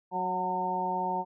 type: harmonic tone with a mistuned harmonic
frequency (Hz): 184.2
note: F#3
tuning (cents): -7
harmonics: 1 / 2 / 3 / 4 / 5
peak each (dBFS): -38 / -38 / -40 / -33 / -30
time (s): 0.11-1.25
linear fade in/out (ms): 50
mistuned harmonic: 5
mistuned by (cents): -24
effects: none